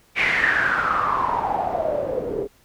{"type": "noise with low-pass filter sweep", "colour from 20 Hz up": "white", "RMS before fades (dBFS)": -22, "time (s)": [0.15, 2.48], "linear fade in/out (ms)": 50, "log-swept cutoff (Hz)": [2300, 400], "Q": 8.9, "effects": ["pink hiss -57 dBFS RMS until 2.64 s"]}